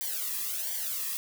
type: noise with flanger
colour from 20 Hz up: blue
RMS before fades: -33 dBFS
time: 0.01-1.17 s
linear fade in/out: 0 ms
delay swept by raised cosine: 0.75 to 1.37 ms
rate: 1.4 Hz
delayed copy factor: -1
effects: none